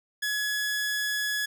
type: tone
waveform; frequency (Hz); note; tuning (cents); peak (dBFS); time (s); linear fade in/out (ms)
sawtooth; 1690; G#6; +30; -23; 0.22-1.46; 10
effects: none